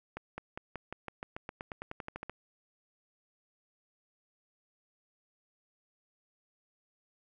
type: accelerating click train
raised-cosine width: 0.5 ms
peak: -24 dBFS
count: 18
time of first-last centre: 0.17-2.296 s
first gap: 210 ms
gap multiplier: 0.93
effects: none